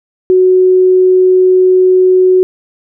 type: tone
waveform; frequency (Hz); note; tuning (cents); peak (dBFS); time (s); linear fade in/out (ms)
sine; 370; F#4; 0; -4; 0.3-2.43; 0
effects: none